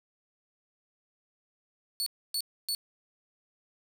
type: tone bursts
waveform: sawtooth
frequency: 4439 Hz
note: C#8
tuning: 2 cents sharp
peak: -26 dBFS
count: 3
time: 2-2.749 s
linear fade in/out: 0 ms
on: 63 ms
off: 280 ms
effects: none